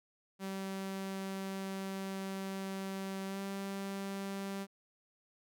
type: tone with pitch glide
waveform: sawtooth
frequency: 193 to 196.15 Hz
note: G3 to G3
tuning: -27 to +1 cents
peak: -34 dBFS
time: 0.39-4.67 s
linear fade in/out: 50 ms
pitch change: +28 cents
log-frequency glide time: 3.27-3.39 s
effects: none